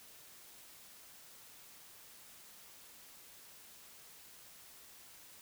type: silence
effects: white hiss -57 dBFS RMS until 5.41 s